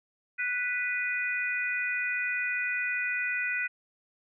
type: harmonic tone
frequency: 493.9 Hz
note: B4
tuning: in tune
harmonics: 3 / 4 / 5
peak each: -32 / -32 / -32 dBFS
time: 0.38-3.68 s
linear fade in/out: 20 ms
effects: none